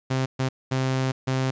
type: tone bursts at uneven times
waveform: sawtooth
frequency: 131.3 Hz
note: C3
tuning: 6 cents sharp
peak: -18 dBFS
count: 4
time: 0.1-0.26 / 0.39-0.49 / 0.71-1.12 / 1.27-1.51 s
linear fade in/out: 10 ms
effects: resampled to 16000 Hz + 10-bit

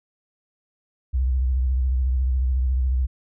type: tone with vibrato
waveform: sine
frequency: 64.1 Hz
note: C2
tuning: 35 cents flat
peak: -18 dBFS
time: 1.13-3.07 s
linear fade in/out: 20 ms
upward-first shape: sine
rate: 14 Hz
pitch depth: 88 cents each way
effects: none

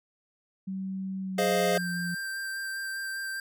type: tone with pitch glide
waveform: sine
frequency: 190.9 to 175.06 Hz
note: G3 to F3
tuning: -46 to +4 cents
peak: -31 dBFS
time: 0.67-2.15 s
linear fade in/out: 10 ms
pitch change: -150 cents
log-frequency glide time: 1.21-1.97 s
type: chord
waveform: square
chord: F minor seventh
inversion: first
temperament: equal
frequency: 415.3 / 523.3 / 622.3 / 698.5 Hz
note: Ab4 / C5 / Eb5 / F5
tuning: 0 / 0 / 0 / 0 cents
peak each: -30 dBFS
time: 1.38-1.78 s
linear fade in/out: 5 ms
type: tone with vibrato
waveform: square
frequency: 1575 Hz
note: G6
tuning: 8 cents sharp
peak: -33 dBFS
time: 1.75-3.4 s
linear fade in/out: 2 ms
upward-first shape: sine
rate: 5 Hz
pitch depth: 11 cents each way
effects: none

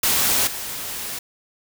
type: noise with level steps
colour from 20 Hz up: white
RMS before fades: -19 / -30 dBFS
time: 0.03-1.19 s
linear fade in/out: 5 ms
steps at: 0.47 s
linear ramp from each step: 2 ms
effects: none

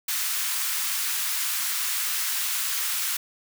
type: high-pass noise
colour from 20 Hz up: white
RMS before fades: -27 dBFS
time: 0.08-3.17 s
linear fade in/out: 5 ms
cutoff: 1100 Hz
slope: 24 dB/octave
effects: none

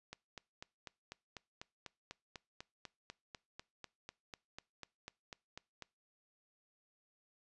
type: click train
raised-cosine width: 0.2 ms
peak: -29 dBFS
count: 24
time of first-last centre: 0.13-5.823 s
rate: 4.04 Hz
effects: noise-tail reverb RT60 0.3 s tail -24 dB re dry + resampled to 24000 Hz

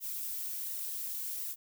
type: noise with flanger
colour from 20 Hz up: violet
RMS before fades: -38 dBFS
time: 0-1.56 s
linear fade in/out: 50 ms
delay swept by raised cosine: 1 to 6.2 ms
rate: 1.4 Hz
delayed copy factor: +0.6
effects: none

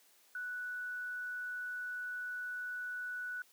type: tone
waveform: sine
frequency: 1480 Hz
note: F#6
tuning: in tune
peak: -38 dBFS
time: 0.35-3.42 s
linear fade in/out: 2 ms
effects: white hiss -66 dBFS RMS until 3.52 s + high-pass 300 Hz 12 dB/octave

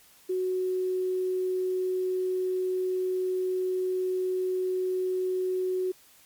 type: tone with quantisation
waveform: sine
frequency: 370 Hz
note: F#4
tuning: in tune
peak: -25 dBFS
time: 0.29-5.92 s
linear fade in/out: 10 ms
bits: 9
effects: white hiss -57 dBFS RMS until 6.25 s + MP3 96 kbps

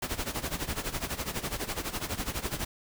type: noise with tremolo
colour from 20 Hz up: pink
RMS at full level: -31 dBFS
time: 0.02-2.65 s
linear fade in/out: 5 ms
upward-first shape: sine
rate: 12 Hz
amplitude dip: 80%
effects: none

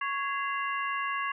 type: harmonic tone with a mistuned harmonic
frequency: 554.4 Hz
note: C#5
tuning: in tune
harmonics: 2 / 3 / 4 / 5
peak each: -31 / -35 / -37 / -39 dBFS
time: 0.01-1.32 s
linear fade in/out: 5 ms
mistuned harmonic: 4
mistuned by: -130 cents
effects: none

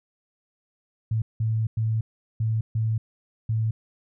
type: tone bursts at uneven times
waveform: sine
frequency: 111 Hz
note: A2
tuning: 16 cents sharp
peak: -21 dBFS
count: 6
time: 1.11-1.22 / 1.4-1.67 / 1.77-2.01 / 2.4-2.61 / 2.75-2.98 / 3.49-3.71 s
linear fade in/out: 5 ms
effects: none

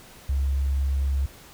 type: tone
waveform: sine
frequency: 68.5 Hz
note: C#2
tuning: 20 cents flat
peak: -20 dBFS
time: 0.29-1.26 s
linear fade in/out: 5 ms
effects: tanh soft clip ceiling -16 dBFS + pink hiss -48 dBFS RMS until 1.53 s

